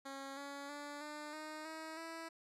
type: tone with pitch steps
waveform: 10% pulse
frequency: 273 / 281.5 / 290.2 / 299.3 / 308.6 / 318.2 / 328 Hz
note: C#4 / C#4 / D4 / D4 / D#4 / D#4 / E4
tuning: -26 / +27 / -21 / +33 / -14 / +39 / -9 cents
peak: -37 dBFS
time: 0.05-2.29 s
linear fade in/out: 10 ms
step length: 320 ms
effects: low-pass 10000 Hz 12 dB/octave